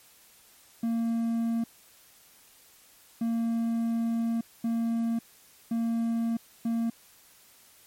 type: tone bursts at uneven times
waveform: triangle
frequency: 230 Hz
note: A#3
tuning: 23 cents flat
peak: -23 dBFS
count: 5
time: 0.83-1.64 / 3.21-4.41 / 4.64-5.19 / 5.71-6.37 / 6.65-6.9 s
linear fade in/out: 5 ms
effects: white hiss -57 dBFS RMS until 7.86 s + MP3 64 kbps